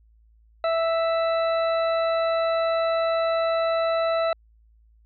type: harmonic tone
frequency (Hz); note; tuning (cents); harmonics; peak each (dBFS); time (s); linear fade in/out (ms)
659.3; E5; 0; 1 / 2 / 3 / 4 / 6; -21 / -28 / -37 / -39 / -37; 0.64-4.33; 2
effects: added 55 Hz sine -54 dBFS peak until 5.05 s